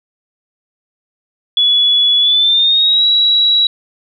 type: tone with pitch glide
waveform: sine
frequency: 3406 to 3890 Hz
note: G#7 to B7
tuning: +43 to -27 cents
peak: -8 dBFS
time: 1.57-3.67 s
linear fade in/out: 2 ms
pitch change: +230 cents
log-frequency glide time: 2.2-3.05 s
effects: none